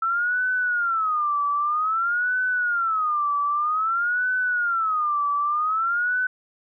sine tone with vibrato, 1318.5 Hz, E6, in tune, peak -20 dBFS, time 0.02-6.27 s, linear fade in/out 5 ms, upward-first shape sine, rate 0.52 Hz, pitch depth 230 cents each way, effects none

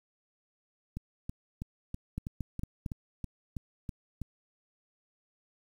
two click trains, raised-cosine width 5 ms, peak -24 / -22 dBFS, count 11 / 4, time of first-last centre 0.97-4.217 / 2.18-2.862 s, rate 3.08 / 4.4 Hz, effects 9-bit

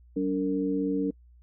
sine tone cluster, 190.9 / 286.6 / 458 Hz, G3 / D4 / A#4, -46 / -42 / -31 cents, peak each -32 / -26 / -31 dBFS, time 0.16-1.11 s, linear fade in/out 10 ms, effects noise-tail reverb RT60 0.1 s tail -26 dB re dry + added 60 Hz sine -52 dBFS peak until 1.42 s

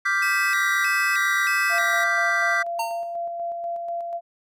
triangle chord, G dominant seventh, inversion second, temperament equal, 1174.7 / 1396.9 / 1568 / 1975.5 Hz, D6 / F6 / G6 / B6, 0 / 0 / 0 / 0 cents, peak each -25 / -27 / -22 / -22 dBFS, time 0.05-2.63 s, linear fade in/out 10 ms
sawtooth tone with vibrato, 2217 Hz, C#7, in tune, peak -25 dBFS, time 0.22-2.04 s, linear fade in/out 5 ms, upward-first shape square, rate 1.6 Hz, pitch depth 260 cents each way
sine tone with tremolo, 685 Hz, F5, 34 cents flat, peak -25 dBFS, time 1.69-4.21 s, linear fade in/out 50 ms, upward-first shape square, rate 4.1 Hz, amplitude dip 30%
square tone with exponential decay, 914 Hz, A#5, 34 cents flat, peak -22 dBFS, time 2.79-3.15 s, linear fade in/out 5 ms, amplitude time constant 77 ms
effects none

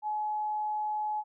sine tone, 849 Hz, G#5, 38 cents sharp, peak -29 dBFS, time 0.02-1.24 s, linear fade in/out 50 ms, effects none

